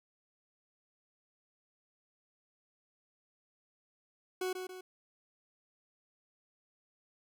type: tone with echo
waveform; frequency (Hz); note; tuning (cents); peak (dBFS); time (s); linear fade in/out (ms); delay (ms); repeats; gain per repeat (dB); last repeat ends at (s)
40% pulse; 369.8; F#4; -1; -32; 4.41-4.53; 5; 140; 2; -6; 4.81
effects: none